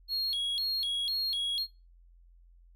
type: tone with vibrato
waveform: triangle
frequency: 3766 Hz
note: A#7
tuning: 17 cents sharp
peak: -28 dBFS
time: 0.08-1.67 s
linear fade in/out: 50 ms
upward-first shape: square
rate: 2 Hz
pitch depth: 220 cents each way
effects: noise-tail reverb RT60 0.3 s tail -24 dB re dry + added 43 Hz sine -55 dBFS peak until 2.75 s